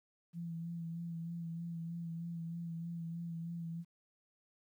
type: tone with vibrato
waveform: sine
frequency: 167.8 Hz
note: E3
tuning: 31 cents sharp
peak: -39 dBFS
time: 0.33-3.85 s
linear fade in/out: 50 ms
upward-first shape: sine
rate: 3.2 Hz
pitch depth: 27 cents each way
effects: 12-bit

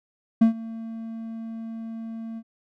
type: tone with ADSR envelope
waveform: triangle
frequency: 225.9 Hz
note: A3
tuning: 46 cents sharp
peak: -9 dBFS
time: 0.41-2.43 s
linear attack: 9 ms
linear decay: 110 ms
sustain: -21 dB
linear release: 54 ms
effects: none

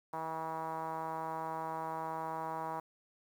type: tone with low-pass filter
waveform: 5% pulse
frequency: 160.9 Hz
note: E3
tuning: 42 cents flat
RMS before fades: -39 dBFS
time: 0.13-2.8 s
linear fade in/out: 5 ms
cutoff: 950 Hz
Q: 3.7
effects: 10-bit

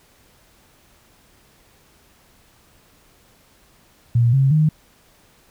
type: tone with pitch steps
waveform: sine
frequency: 118.4 / 135.22 / 154.44 Hz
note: A#2 / C#3 / D#3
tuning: +27 / -43 / -13 cents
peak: -12 dBFS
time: 4.15-4.69 s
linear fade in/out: 5 ms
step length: 180 ms
effects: pink hiss -55 dBFS RMS until 5.5 s

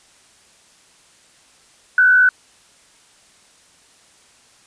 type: tone with frequency modulation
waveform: sine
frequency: 1500 Hz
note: F#6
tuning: 23 cents sharp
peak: -9 dBFS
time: 1.98-2.29 s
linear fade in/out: 2 ms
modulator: 63.5 Hz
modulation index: 0.53
effects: white hiss -52 dBFS RMS until 4.66 s + resampled to 22050 Hz

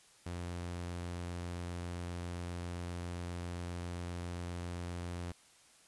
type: tone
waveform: sawtooth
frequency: 87.5 Hz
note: F2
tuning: 4 cents sharp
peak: -35 dBFS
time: 0.26-5.32 s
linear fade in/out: 5 ms
effects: white hiss -63 dBFS RMS until 5.87 s + resampled to 24000 Hz

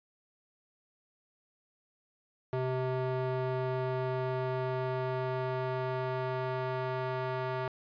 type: tone with band-pass filter sweep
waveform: square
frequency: 129.1 Hz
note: C3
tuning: 23 cents flat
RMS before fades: -33 dBFS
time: 2.53-7.68 s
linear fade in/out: 0 ms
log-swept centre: 520 to 870 Hz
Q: 0.84
effects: resampled to 11025 Hz

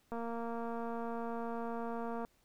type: click train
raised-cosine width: 1 ms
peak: -28 dBFS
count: 495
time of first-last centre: 0.12-2.249 s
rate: 232 Hz
effects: pink hiss -72 dBFS RMS until 2.44 s

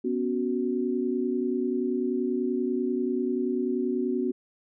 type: chord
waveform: sine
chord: B suspended second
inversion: none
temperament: equal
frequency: 246.9 / 277.2 / 370 Hz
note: B3 / C#4 / F#4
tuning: 0 / 0 / 0 cents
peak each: -28 / -31 / -28 dBFS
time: 0.04-4.32 s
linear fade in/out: 10 ms
effects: none

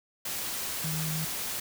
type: tone in noise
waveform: sine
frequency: 157.8 Hz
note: D#3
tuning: 25 cents sharp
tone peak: -31 dBFS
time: 0.84-1.25 s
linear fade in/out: 5 ms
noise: white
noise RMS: -34 dBFS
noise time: 0.25-1.6 s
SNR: 0 dB
effects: none

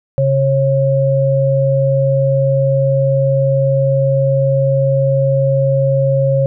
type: tone pair together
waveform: sine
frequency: 136.25 / 544 Hz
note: C#3 / C#5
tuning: -29 / -33 cents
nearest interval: 2 octaves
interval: 2396 cents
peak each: -13 dBFS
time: 0.18-6.46 s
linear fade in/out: 0 ms
effects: none

